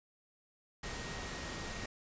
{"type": "tone in noise", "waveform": "sine", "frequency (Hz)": 1874, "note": "A#6", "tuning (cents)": 9, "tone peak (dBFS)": -50, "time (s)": [0.83, 1.86], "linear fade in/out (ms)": 5, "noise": "pink", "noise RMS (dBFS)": -42, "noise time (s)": [0.83, 1.86], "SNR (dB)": -11, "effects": ["resampled to 16000 Hz"]}